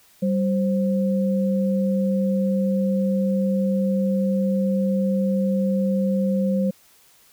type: tone pair together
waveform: sine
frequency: 193.5 / 525 Hz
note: G3 / C5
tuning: -22 / +6 cents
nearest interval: octave + perfect fourth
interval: 1728 cents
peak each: -19 / -25 dBFS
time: 0.22-6.71 s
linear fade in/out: 10 ms
effects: white hiss -55 dBFS RMS until 7.32 s